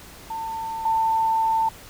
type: tone pair in turn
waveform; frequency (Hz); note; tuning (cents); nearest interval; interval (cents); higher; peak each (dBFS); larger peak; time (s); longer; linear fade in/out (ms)
sine; 897 / 893.8; A5 / A5; +33 / +27; unison; 6; first; -27 / -18; second; 0.3-0.85 / 0.85-1.69; second; 5
effects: pink hiss -44 dBFS RMS until 1.89 s